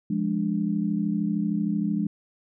sine chord, D diminished, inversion first, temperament equal, 174.61 / 207.7 / 293.7 Hz, F3 / Ab3 / D4, 0 / 0 / 0 cents, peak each -28 / -25 / -30 dBFS, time 0.1-2.07 s, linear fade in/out 5 ms, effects none

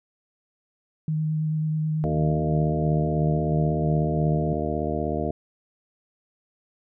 sine tone with vibrato, 155.56 Hz, D#3, in tune, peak -22 dBFS, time 1.08-4.53 s, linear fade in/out 2 ms, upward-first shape sine, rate 9.2 Hz, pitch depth 13 cents each way
harmonic tone, 76.3 Hz, D#2, 33 cents flat, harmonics 1 / 2 / 3 / 4 / 5 / 6 / 8 / 9, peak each -32 / -32 / -32 / -32 / -32 / -32 / -32 / -32 dBFS, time 2.04-5.31 s, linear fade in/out 0 ms
effects none

